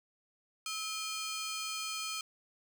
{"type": "ring-modulated tone", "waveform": "15% pulse", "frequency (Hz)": 1864.7, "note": "A#6", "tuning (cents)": 0, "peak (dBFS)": -27, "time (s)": [0.66, 2.21], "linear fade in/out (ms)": 2, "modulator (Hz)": 572, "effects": []}